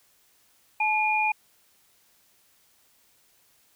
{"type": "tone pair together", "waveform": "sine", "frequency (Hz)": [860, 2429], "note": ["A5", "D#7"], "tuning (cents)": [-40, -42], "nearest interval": "octave + tritone", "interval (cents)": 1798, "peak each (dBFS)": -24, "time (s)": [0.8, 1.32], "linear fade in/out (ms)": 5, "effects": ["white hiss -63 dBFS RMS until 3.75 s"]}